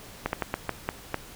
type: slowing click train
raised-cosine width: 0.5 ms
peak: -11 dBFS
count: 7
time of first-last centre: 0.26-1.143 s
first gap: 71 ms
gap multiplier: 1.29
effects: pink hiss -46 dBFS RMS until 1.35 s